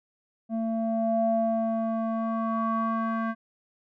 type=tone with low-pass filter sweep; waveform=square; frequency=225.1 Hz; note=A3; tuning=40 cents sharp; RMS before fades=-27 dBFS; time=0.49-3.35 s; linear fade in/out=50 ms; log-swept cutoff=520 to 1400 Hz; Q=5.7; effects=none